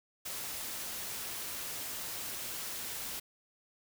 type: noise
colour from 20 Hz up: white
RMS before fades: -40 dBFS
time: 0.25-3.2 s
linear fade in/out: 10 ms
effects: none